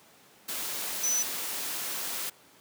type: tone in noise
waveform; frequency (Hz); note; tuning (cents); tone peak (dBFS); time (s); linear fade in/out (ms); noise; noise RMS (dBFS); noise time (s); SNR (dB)
sine; 5990; F#8; +20; -25; 1.03-1.23; 10; white; -34; 0.48-2.3; +6
effects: pink hiss -57 dBFS RMS until 2.6 s + high-pass 200 Hz 12 dB/octave